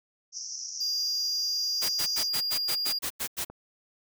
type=band-pass noise; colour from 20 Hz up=white; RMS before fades=-38 dBFS; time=0.32-2.3 s; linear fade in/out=50 ms; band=5300 to 6100 Hz; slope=96 dB/octave
type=tone; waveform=triangle; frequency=4824 Hz; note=D8; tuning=46 cents sharp; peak=-26 dBFS; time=0.8-2.99 s; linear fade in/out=10 ms
type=noise bursts; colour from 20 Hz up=white; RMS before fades=-31 dBFS; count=10; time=1.81-3.45 s; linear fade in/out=20 ms; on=83 ms; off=90 ms
type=click; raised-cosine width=1 ms; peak=-29 dBFS; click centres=3.5 s
effects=none